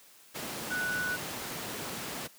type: tone in noise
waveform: sine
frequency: 1480 Hz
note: F#6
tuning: in tune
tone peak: -30 dBFS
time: 0.7-1.17 s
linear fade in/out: 20 ms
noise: pink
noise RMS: -37 dBFS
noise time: 0.34-2.28 s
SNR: +4 dB
effects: white hiss -57 dBFS RMS until 2.38 s + high-pass 150 Hz 12 dB/octave